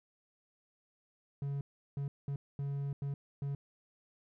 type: tone bursts at uneven times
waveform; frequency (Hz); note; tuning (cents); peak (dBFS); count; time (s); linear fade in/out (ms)
triangle; 140.3; C#3; +21; -32; 6; 1.42-1.61 / 1.97-2.08 / 2.28-2.36 / 2.59-2.93 / 3.02-3.14 / 3.42-3.55; 2
effects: none